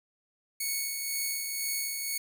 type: tone with tremolo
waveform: 5% pulse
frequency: 2217 Hz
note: C#7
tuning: in tune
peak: -19 dBFS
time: 0.6-2.18 s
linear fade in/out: 5 ms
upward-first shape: sine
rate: 2 Hz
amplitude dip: 35%
effects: none